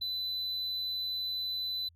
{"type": "tone", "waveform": "triangle", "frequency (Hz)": 4004, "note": "B7", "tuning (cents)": 23, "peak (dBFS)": -31, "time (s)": [0.01, 1.89], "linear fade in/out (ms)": 10, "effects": ["added 84 Hz sine -60 dBFS peak until 1.95 s"]}